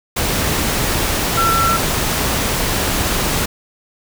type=tone in noise; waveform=sine; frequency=1347 Hz; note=E6; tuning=37 cents sharp; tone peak=-14 dBFS; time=1.37-1.77 s; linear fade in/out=10 ms; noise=pink; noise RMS=-18 dBFS; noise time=0.16-3.46 s; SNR=+1 dB; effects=none